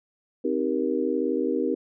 sine chord, C minor seventh, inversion none, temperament just, 261.6 / 314 / 392.4 / 470.9 Hz, C4 / Eb4 / G4 / Bb4, 0 / +16 / +2 / +18 cents, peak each -28 dBFS, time 0.44-1.75 s, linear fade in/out 10 ms, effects none

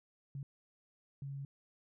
sine tone bursts at uneven times, 138.59 Hz, C#3, in tune, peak -40 dBFS, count 2, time 0.35-0.43 / 1.22-1.45 s, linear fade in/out 2 ms, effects none

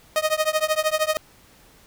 sawtooth tone with tremolo, 622.3 Hz, D#5, in tune, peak -12 dBFS, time 0.16-1.17 s, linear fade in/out 0 ms, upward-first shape triangle, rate 13 Hz, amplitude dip 100%, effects pink hiss -53 dBFS RMS until 1.86 s

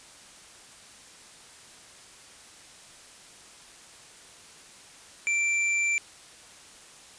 square tone, 2349 Hz, D7, in tune, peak -24 dBFS, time 5.27-5.98 s, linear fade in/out 0 ms, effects white hiss -50 dBFS RMS until 7.18 s + resampled to 22050 Hz

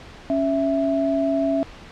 sine tone pair together, 277.2 / 659.8 Hz, C#4 / E5, 0 / +1 cents, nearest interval octave + minor third, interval 1501 cents, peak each -21 dBFS, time 0.3-1.63 s, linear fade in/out 0 ms, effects pink hiss -42 dBFS RMS until 1.91 s + low-pass 4000 Hz 12 dB/octave

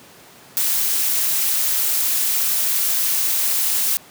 blue noise with amplitude modulation, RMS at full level -17 dBFS, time 0.57-3.97 s, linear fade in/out 0 ms, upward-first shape sine, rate 233 Hz, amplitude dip 50%, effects pink hiss -45 dBFS RMS until 4.1 s + high-pass 150 Hz 12 dB/octave

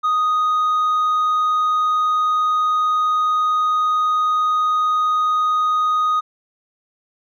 triangle tone with hard clipping, 1244.5 Hz, D#6, in tune, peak -14 dBFS, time 0.03-6.21 s, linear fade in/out 20 ms, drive 1 dB, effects none

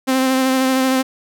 sawtooth tone with vibrato, 261.6 Hz, C4, in tune, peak -10 dBFS, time 0.07-1.03 s, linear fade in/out 20 ms, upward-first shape sine, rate 13 Hz, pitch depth 19 cents each way, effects none

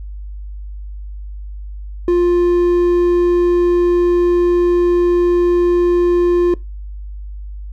triangle tone, 350.8 Hz, F4, 8 cents sharp, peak -8 dBFS, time 2.08-6.54 s, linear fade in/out 2 ms, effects noise-tail reverb RT60 0.2 s tail -21 dB re dry + added 50 Hz sine -26 dBFS peak until 7.72 s

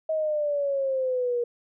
sine exponential sweep, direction down, 638 to 474.6 Hz, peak -23 dBFS, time 0.09-1.44 s, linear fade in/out 5 ms, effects none

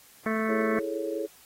harmonic tone, 220 Hz, A3, in tune, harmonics 1 / 2 / 3 / 5 / 6 / 7 / 8 / 9 / 10, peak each -28 / -32 / -35 / -35 / -37 / -40 / -37 / -39 / -40 dBFS, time 0.26-0.79 s, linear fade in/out 2 ms
sine chord, A major seventh, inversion second, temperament equal, 329.6 / 415.3 / 440 / 554.4 Hz, E4 / G#4 / A4 / C#5, 0 / 0 / 0 / 0 cents, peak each -34 dBFS, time 0.48-1.27 s, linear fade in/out 20 ms
effects white hiss -55 dBFS RMS until 1.45 s + AAC 48 kbps

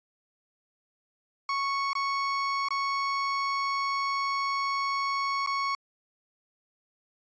35% pulse tone with dropouts, 1107 Hz, C#6, 3 cents flat, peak -25 dBFS, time 1.49-5.75 s, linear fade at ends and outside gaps 2 ms, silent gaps 1.932-1.952 / 2.686-2.706 / 5.463-5.472 s, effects resampled to 16000 Hz

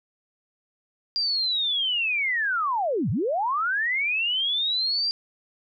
sine linear two-way sweep, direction down then up, 4807 to 90.5 to 4807 Hz, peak -22 dBFS, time 1.16-5.11 s, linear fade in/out 0 ms, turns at 3.1 s, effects none

